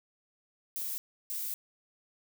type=noise bursts at uneven times; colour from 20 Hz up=violet; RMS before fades=-36 dBFS; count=2; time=0.76-0.98 / 1.3-1.54 s; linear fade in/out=0 ms; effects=none